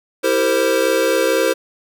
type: chord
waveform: square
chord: C dominant seventh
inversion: first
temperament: equal with one note detuned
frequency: 329.6 / 392 / 459.2 / 523.3 Hz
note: E4 / G4 / Bb4 / C5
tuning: 0 / 0 / -26 / 0 cents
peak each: -23 / -23 / -20 / -18 dBFS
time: 0.23-1.54 s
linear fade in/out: 20 ms
effects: none